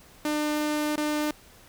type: tone with dropouts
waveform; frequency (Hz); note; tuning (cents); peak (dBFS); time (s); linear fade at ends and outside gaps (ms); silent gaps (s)
sawtooth; 300.5; D4; +40; -21; 0.25-1.31; 2; 0.958-0.977
effects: pink hiss -53 dBFS RMS until 1.68 s